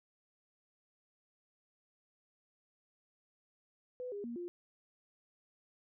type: tone with pitch steps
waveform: sine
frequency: 499.9 / 406.8 / 236.4 / 351 Hz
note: B4 / G#4 / A#3 / F4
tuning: +21 / -36 / +24 / +9 cents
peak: -39 dBFS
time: 4-4.48 s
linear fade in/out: 0 ms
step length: 120 ms
effects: none